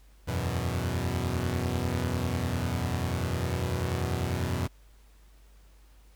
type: chord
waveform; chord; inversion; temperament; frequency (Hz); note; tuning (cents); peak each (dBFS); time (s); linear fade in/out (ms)
sawtooth; E suspended second; none; equal; 82.41 / 92.5 / 123.47; E2 / F#2 / B2; 0 / 0 / 0; -28; 0.27-4.68; 20
effects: added 50 Hz sine -53 dBFS peak until 6.15 s + pink hiss -64 dBFS RMS until 6.15 s